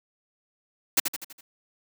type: noise with echo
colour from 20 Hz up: white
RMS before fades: -20 dBFS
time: 0.97-1 s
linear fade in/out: 5 ms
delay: 82 ms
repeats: 5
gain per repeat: -6 dB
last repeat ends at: 1.41 s
effects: high-pass 200 Hz 12 dB/octave